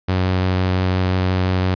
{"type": "tone with vibrato", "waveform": "sawtooth", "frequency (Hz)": 92.5, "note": "F#2", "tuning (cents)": 0, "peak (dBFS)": -12, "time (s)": [0.08, 1.75], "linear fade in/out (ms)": 10, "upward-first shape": "triangle", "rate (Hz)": 5.8, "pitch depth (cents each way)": 11, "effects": ["resampled to 11025 Hz"]}